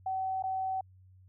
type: tone with dropouts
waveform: sine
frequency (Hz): 760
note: F#5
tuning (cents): +46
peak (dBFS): -30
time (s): 0.06-0.81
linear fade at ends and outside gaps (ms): 5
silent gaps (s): 0.425-0.437
effects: added 93 Hz sine -55 dBFS peak until 1.28 s